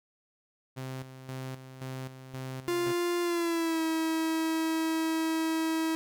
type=tone with tremolo; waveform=sawtooth; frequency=130.81 Hz; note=C3; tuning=in tune; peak=-32 dBFS; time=0.76-2.93 s; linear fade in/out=20 ms; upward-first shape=square; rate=1.9 Hz; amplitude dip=65%
type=tone with pitch glide; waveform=45% pulse; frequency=349.2 to 322.1 Hz; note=F4 to E4; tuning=0 to -40 cents; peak=-27 dBFS; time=2.68-5.95 s; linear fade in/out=0 ms; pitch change=-140 cents; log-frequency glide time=3.22-3.82 s
effects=none